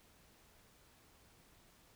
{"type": "silence", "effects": ["pink hiss -66 dBFS RMS until 1.95 s"]}